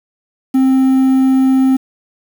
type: tone with quantisation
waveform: triangle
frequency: 263.2 Hz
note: C4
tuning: 10 cents sharp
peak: -6 dBFS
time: 0.54-1.77 s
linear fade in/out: 10 ms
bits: 6
effects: none